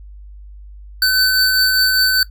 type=tone pair together; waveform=square; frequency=1520 / 4555 Hz; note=F#6 / C#8; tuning=+46 / +46 cents; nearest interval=octave + perfect fifth; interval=1900 cents; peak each=-16 dBFS; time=1.02-2.23 s; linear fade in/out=2 ms; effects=noise-tail reverb RT60 0.1 s tail -17 dB re dry + added 50 Hz sine -34 dBFS peak until 2.3 s